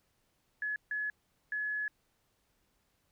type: tone bursts at uneven times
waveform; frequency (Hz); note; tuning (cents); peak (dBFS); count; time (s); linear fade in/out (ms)
sine; 1700; G#6; +40; -32; 3; 0.62-0.76 / 0.91-1.1 / 1.52-1.88; 2
effects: pink hiss -75 dBFS RMS until 3.11 s